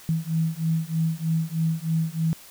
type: beating tone pair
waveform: sine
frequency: 160.4 / 163.6 Hz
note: E3 / E3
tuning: -47 / -13 cents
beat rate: 3.2 Hz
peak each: -25 dBFS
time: 0.09-2.33 s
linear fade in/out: 0 ms
effects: white hiss -47 dBFS RMS until 2.5 s